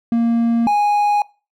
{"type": "tone pair in turn", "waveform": "triangle", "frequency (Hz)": [232.5, 826.7], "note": ["A#3", "G#5"], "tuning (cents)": [-4, -8], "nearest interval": "octave + minor seventh", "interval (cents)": 2196, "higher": "second", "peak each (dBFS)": -11, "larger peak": "neither", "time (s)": [[0.12, 0.67], [0.67, 1.22]], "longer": "neither", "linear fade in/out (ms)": 2, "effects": ["noise-tail reverb RT60 0.3 s tail -21 dB re dry"]}